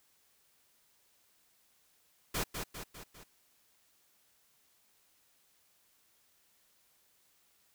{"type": "noise with echo", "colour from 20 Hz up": "pink", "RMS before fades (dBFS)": -34, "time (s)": [2.34, 2.44], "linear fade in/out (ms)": 10, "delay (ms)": 200, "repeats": 4, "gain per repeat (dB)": -5, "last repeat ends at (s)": 3.24, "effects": ["white hiss -70 dBFS RMS until 7.74 s"]}